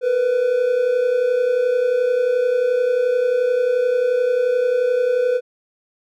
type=tone pair together; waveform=triangle; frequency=467.8 / 499.2 Hz; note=A#4 / B4; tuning=+6 / +19 cents; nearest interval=minor second; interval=113 cents; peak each=-21 / -14 dBFS; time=0.01-5.41 s; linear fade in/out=50 ms; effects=none